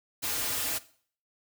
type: noise with comb filter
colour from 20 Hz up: white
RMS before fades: -31 dBFS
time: 0.22-0.79 s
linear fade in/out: 20 ms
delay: 5.3 ms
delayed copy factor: -0.9
effects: noise-tail reverb RT60 0.5 s tail -18 dB re dry